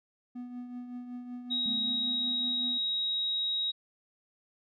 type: tone with tremolo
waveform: triangle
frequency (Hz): 246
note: B3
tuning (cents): -7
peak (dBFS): -34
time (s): 0.35-2.78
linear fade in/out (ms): 10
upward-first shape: triangle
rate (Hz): 5.3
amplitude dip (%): 55
type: tone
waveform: sine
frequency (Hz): 3804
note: A#7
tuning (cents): +34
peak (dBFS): -28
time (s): 1.5-3.72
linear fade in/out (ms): 20
type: tone with exponential decay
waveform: sine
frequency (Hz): 215.8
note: A3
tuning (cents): -33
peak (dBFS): -36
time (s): 1.66-3.41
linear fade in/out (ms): 0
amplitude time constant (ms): 380
effects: none